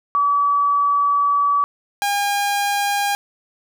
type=tone pair in turn; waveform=sine / sawtooth; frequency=1145 / 809.6 Hz; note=D6 / G#5; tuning=-44 / -44 cents; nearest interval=tritone; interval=600 cents; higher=first; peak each=-14 dBFS; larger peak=neither; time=0.15-1.64 / 2.02-3.15 s; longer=first; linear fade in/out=0 ms; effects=none